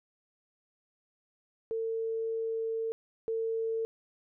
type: tone pair in turn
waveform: sine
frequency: 450.2 / 450.2 Hz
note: A4 / A4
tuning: +40 / +40 cents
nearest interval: unison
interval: 0 cents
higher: neither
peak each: -30 / -29 dBFS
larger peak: second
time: 1.71-2.92 / 3.28-3.85 s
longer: first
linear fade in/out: 0 ms
effects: none